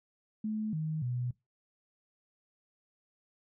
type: tone with pitch steps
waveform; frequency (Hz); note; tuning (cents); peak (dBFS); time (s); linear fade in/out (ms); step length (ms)
sine; 215.7 / 156.5 / 123.5; A3 / D#3 / B2; -34 / +10 / 0; -31; 0.44-1.31; 5; 290
effects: noise-tail reverb RT60 0.2 s tail -21 dB re dry